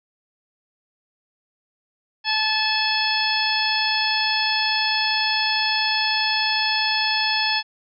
harmonic tone with a mistuned harmonic, 869 Hz, A5, 22 cents flat, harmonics 1 / 2 / 3 / 4 / 5 / 6, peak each -26 / -26 / -26 / -26 / -26 / -26 dBFS, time 2.24-7.63 s, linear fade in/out 50 ms, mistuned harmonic 4, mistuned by -54 cents, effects none

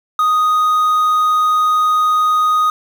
triangle tone with quantisation, 1244.5 Hz, D#6, in tune, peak -9 dBFS, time 0.19-2.7 s, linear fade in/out 2 ms, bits 6, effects none

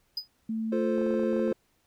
triangle tone with exponential decay, 4978 Hz, D#8, in tune, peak -25 dBFS, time 0.17-0.28 s, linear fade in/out 5 ms, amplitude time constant 22 ms
sine tone, 222.3 Hz, A3, 18 cents sharp, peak -28 dBFS, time 0.49-1.52 s, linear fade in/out 5 ms
triangle chord, F major, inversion none, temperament equal, 349.2 / 440 / 523.3 Hz, F4 / A4 / C5, 0 / 0 / 0 cents, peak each -28 / -30 / -28 dBFS, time 0.72-1.53 s, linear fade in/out 5 ms
clicks, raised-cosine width 1 ms, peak -31 dBFS, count 12, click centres 0.981 / 1.015 / 1.065 / 1.107 / 1.141 / 1.195 / 1.234 / 1.331 / 1.365 / 1.395 / 1.479 / 1.519 s
effects pink hiss -70 dBFS RMS until 1.86 s

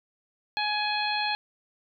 harmonic tone, 839 Hz, G#5, 17 cents sharp, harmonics 1 / 2 / 3 / 4 / 5, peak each -29 / -33 / -32 / -35 / -32 dBFS, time 0.57-1.35 s, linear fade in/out 0 ms, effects none

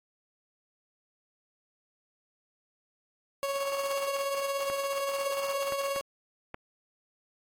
30% pulse tone with tremolo, 554.4 Hz, C#5, in tune, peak -25 dBFS, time 3.43-6.01 s, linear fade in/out 0 ms, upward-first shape sine, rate 17 Hz, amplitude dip 40%
clicks, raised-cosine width 0.5 ms, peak -23 dBFS, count 4, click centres 4.7 / 5.723 / 5.962 / 6.544 s
effects AAC 48 kbps

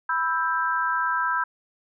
sine chord, E minor, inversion second, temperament just, 988.9 / 1318.5 / 1582.2 Hz, B5 / E6 / G6, +2 / 0 / +16 cents, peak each -26 dBFS, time 0.09-1.44 s, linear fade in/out 5 ms, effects none

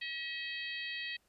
harmonic tone, 640 Hz, D#5, 49 cents sharp, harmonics 3 / 4 / 5 / 6 / 7, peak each -41 / -43 / -45 / -47 / -48 dBFS, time 0.01-1.17 s, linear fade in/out 10 ms, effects pink hiss -73 dBFS RMS until 1.28 s + resampled to 32000 Hz

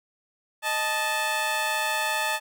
15% pulse tone pair together, 622 / 874.3 Hz, D#5 / A5, -1 / -11 cents, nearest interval tritone, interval 590 cents, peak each -24 / -19 dBFS, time 0.62-2.4 s, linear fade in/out 50 ms, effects none

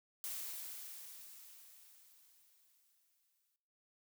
blue noise with exponential decay, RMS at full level -42 dBFS, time 0.24-3.56 s, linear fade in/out 0 ms, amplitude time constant 720 ms, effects noise-tail reverb RT60 1.0 s tail -17 dB re dry

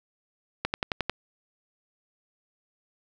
click train, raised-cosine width 0.3 ms, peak -10 dBFS, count 6, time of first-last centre 0.65-1.096 s, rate 11.2 Hz, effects none

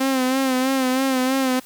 sawtooth tone with vibrato, 261.6 Hz, C4, in tune, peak -14 dBFS, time 0-1.6 s, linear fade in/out 10 ms, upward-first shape sine, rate 3.1 Hz, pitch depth 50 cents each way, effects white hiss -46 dBFS RMS until 1.65 s

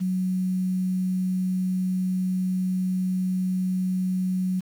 sine tone with quantisation, 185 Hz, F#3, in tune, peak -22 dBFS, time 0-4.61 s, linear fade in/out 20 ms, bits 8, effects none

